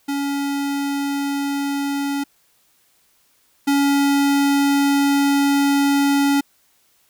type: tone pair in turn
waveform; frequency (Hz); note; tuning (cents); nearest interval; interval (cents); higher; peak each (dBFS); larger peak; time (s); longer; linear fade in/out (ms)
square; 281.1 / 281.1; C#4 / C#4; +24 / +24; unison; 0; neither; -21 / -15; second; 0.08-2.24 / 3.67-6.41; second; 10
effects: white hiss -60 dBFS RMS until 7.09 s